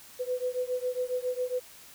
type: beating tone pair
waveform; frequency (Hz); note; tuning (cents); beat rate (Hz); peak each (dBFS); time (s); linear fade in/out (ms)
sine; 497.9 / 505.2; B4 / B4; +14 / +39; 7.3; -31 / -32; 0.19-1.6; 20
effects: white hiss -51 dBFS RMS until 1.94 s